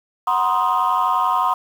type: chord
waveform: sine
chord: C half-diminished seventh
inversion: second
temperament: equal with one note detuned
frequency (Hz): 740 / 955.2 / 1046.5 / 1244.5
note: Gb5 / Bb5 / C6 / Eb6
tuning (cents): 0 / +42 / 0 / 0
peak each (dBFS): -22 / -20 / -18 / -21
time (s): 0.27-1.54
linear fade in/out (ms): 5
effects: tanh soft clip ceiling -10 dBFS + 7-bit